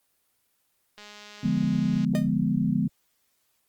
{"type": "click train", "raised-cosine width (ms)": 0.2, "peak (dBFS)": -28, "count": 223, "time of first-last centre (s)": [0.98, 2.047], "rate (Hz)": 208}
{"type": "chord", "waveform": "sine", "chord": "D diminished seventh", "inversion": "none", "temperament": "equal", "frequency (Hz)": [146.83, 174.61, 207.7, 246.9], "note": ["D3", "F3", "Ab3", "Cb4"], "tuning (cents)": [0, 0, 0, 0], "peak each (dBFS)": [-29, -27, -26, -27], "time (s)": [1.43, 2.88], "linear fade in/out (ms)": 10}
{"type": "tone with exponential decay", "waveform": "45% pulse", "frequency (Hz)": 613, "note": "D#5", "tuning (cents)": -26, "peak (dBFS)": -26, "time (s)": [2.15, 2.31], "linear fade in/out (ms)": 0, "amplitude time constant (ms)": 33}
{"effects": ["white hiss -71 dBFS RMS until 3.68 s", "Opus 24 kbps"]}